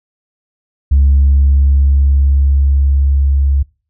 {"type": "tone with level ramp", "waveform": "sine", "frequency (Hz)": 69.3, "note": "C#2", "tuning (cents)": 0, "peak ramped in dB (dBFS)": [-4, -8], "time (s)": [0.91, 3.63], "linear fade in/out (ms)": 10, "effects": ["noise-tail reverb RT60 0.4 s tail -26 dB re dry", "tanh soft clip ceiling -3 dBFS"]}